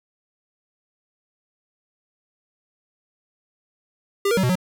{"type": "tone with pitch steps", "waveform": "square", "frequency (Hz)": [399.3, 470, 189.4, 124.4, 183.3], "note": ["G4", "A#4", "F#3", "B2", "F#3"], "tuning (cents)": [32, 14, 41, 13, -16], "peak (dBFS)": -18, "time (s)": [4.25, 4.555], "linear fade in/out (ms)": 5, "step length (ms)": 61, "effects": ["9-bit"]}